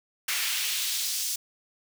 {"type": "noise with high-pass filter sweep", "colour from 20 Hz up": "pink", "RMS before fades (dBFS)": -29, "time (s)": [0.28, 1.36], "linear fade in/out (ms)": 5, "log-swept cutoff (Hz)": [2000, 5600], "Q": 1.2, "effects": []}